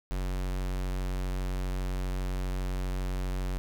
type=tone; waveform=square; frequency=46.25 Hz; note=F#1; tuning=in tune; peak=-30 dBFS; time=0.11-3.58 s; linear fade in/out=0 ms; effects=none

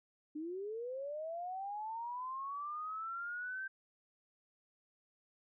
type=linear sweep; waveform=sine; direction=up; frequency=293.7 to 1568 Hz; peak=-39 dBFS; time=0.35-3.68 s; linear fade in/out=10 ms; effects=none

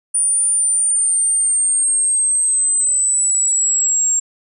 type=exponential sweep; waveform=sine; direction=down; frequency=9410 to 7500 Hz; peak=-13 dBFS; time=0.14-4.2 s; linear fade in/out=10 ms; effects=none

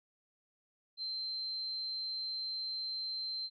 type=tone; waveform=sine; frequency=4118 Hz; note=C8; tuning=28 cents flat; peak=-36 dBFS; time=0.97-3.5 s; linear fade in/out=50 ms; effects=none

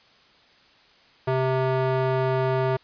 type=tone with band-pass filter; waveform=square; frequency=130.81 Hz; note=C3; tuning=in tune; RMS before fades=-23 dBFS; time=1.27-2.77 s; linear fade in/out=10 ms; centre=630 Hz; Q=0.82; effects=white hiss -56 dBFS RMS until 2.83 s + resampled to 11025 Hz

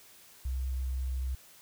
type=tone with tanh clipping; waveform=triangle; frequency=64.5 Hz; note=C2; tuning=24 cents flat; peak=-30 dBFS; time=0.45-1.35 s; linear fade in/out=5 ms; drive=4 dB; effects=white hiss -56 dBFS RMS until 1.61 s

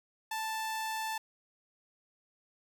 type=tone; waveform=sawtooth; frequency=881 Hz; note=A5; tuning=2 cents sharp; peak=-30 dBFS; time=0.31-1.18 s; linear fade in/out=5 ms; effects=none

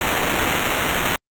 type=noise with sample-and-hold; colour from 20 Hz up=blue; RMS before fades=-20 dBFS; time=0.01-1.16 s; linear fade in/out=2 ms; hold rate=4900 Hz; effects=Opus 48 kbps

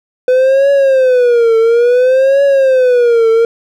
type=tone with vibrato; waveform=triangle; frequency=502 Hz; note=B4; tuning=28 cents sharp; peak=-4 dBFS; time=0.28-3.45 s; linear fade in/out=2 ms; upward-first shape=triangle; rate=0.58 Hz; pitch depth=200 cents each way; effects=none

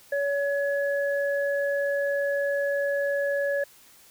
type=tone pair together; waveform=sine; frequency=565.4 / 1692 Hz; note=C#5 / G#6; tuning=+34 / +32 cents; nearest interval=octave + perfect fifth; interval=1898 cents; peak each=-24 / -30 dBFS; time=0.12-3.64 s; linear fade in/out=5 ms; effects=white hiss -54 dBFS RMS until 4.1 s

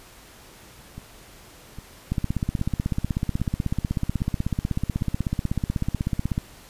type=two click trains; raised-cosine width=5 ms; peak=-11 / -23 dBFS; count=70 / 6; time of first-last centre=2.12-6.379 / 0.98-5.012 s; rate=16.2 / 1.24 Hz; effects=pink hiss -48 dBFS RMS until 6.69 s + resampled to 32000 Hz

